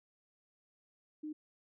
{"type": "tone", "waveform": "sine", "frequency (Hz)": 305.2, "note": "D#4", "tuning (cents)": -33, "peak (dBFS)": -39, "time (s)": [1.23, 1.33], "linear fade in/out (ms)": 10, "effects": []}